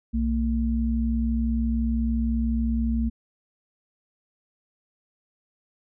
sine tone pair together, 62 / 227.9 Hz, B1 / A#3, +7 / -39 cents, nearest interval octave + major seventh, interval 2254 cents, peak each -24 / -24 dBFS, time 0.13-3.1 s, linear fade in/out 20 ms, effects none

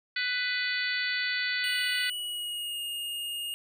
harmonic tone, 496.6 Hz, B4, 9 cents sharp, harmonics 3 / 4 / 5 / 6 / 7 / 8 / 9, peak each -33 / -31 / -37 / -40 / -39 / -39 / -36 dBFS, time 0.16-2.1 s, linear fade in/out 5 ms
square tone with pitch glide, 2944 to 2845 Hz, F#7 to F7, -9 to +31 cents, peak -33 dBFS, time 1.64-3.54 s, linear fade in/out 0 ms, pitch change -60 cents, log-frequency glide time 2.1-2.8 s
effects none

